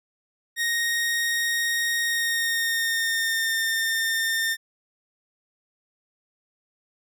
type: tone with pitch glide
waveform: sawtooth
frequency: 1864.7 to 1810.6 Hz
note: A#6 to A6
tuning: 0 to +49 cents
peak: -19 dBFS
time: 0.56-4.57 s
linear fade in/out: 50 ms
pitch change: -51 cents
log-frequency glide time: 2.02-3.57 s
effects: none